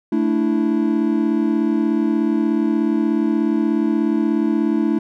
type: chord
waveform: triangle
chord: A suspended fourth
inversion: none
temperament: just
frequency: 220 / 293.3 / 330 Hz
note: A3 / D4 / E4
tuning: 0 / -2 / +2 cents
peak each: -18 dBFS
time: 0.12-4.99 s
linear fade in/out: 5 ms
effects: none